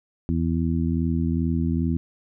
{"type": "harmonic tone", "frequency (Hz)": 82.41, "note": "E2", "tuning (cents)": 0, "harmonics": [1, 2, 3, 4], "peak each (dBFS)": [-25, -25, -25, -32], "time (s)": [0.29, 1.97], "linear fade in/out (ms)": 0, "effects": []}